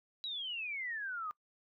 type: exponential sweep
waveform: sine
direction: down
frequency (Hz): 3950 to 1204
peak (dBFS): -37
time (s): 0.24-1.31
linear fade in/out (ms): 0
effects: noise-tail reverb RT60 0.1 s tail -22 dB re dry